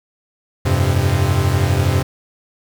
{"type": "chord", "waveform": "45% pulse", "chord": "F suspended second", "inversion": "none", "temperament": "equal with one note detuned", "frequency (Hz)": [87.31, 99.48, 130.81], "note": ["F2", "G2", "C3"], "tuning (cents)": [0, 26, 0], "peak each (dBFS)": -18, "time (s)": [0.65, 2.03], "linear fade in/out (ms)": 10, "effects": ["7-bit"]}